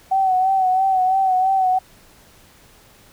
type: tone with vibrato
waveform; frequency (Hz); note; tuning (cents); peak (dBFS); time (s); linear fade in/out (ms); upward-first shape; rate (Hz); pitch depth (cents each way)
sine; 756; F#5; +37; -14; 0.11-1.79; 10; sine; 3; 43
effects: pink hiss -50 dBFS RMS until 3.12 s